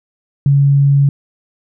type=tone; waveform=sine; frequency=140.3 Hz; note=C#3; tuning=21 cents sharp; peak=-7 dBFS; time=0.46-1.09 s; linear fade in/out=2 ms; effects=none